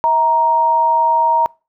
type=tone pair together; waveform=sine; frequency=645.7 / 936 Hz; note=E5 / A#5; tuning=-36 / +7 cents; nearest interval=tritone; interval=643 cents; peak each=-21 / -11 dBFS; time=0.04-1.46 s; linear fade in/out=0 ms; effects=noise-tail reverb RT60 0.3 s tail -25 dB re dry